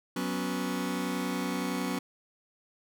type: chord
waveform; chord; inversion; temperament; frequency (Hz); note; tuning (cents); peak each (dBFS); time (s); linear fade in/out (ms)
sawtooth; F# suspended fourth; none; just; 185 / 246.7 / 277.5; F#3 / B3 / C#4; 0 / -2 / +2; -30; 0.16-1.99; 5
effects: none